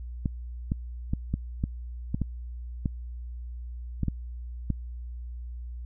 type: clicks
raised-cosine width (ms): 5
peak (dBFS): -14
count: 11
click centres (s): 0.258 / 0.719 / 1.135 / 1.34 / 1.639 / 2.145 / 2.217 / 2.858 / 4.033 / 4.083 / 4.703
effects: added 60 Hz sine -35 dBFS peak until 5.85 s